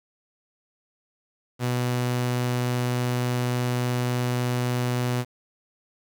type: tone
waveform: sawtooth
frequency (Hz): 123.47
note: B2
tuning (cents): 0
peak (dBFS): -19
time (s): 1.59-5.25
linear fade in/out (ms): 50
effects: 8-bit